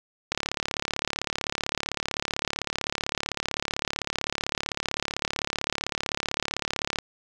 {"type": "click train", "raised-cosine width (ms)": 0.2, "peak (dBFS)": -9, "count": 239, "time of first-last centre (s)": [0.32, 6.987], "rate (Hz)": 35.7, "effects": []}